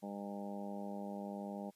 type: harmonic tone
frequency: 100.7 Hz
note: G2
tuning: 47 cents sharp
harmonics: 2 / 3 / 4 / 5 / 6 / 7 / 8 / 9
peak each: -43 / -52 / -53 / -52 / -49 / -58 / -50 / -58 dBFS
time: 0.02-1.71 s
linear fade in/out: 20 ms
effects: white hiss -73 dBFS RMS until 1.75 s + resampled to 32000 Hz